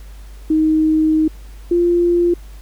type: tone pair in turn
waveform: sine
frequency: 313.1 / 347 Hz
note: D#4 / F4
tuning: +11 / -11 cents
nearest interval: major second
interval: 178 cents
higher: second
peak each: -11 dBFS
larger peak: neither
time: 0.5-1.28 / 1.71-2.34 s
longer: first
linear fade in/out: 5 ms
effects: added 50 Hz sine -33 dBFS peak until 2.61 s + pink hiss -48 dBFS RMS until 2.61 s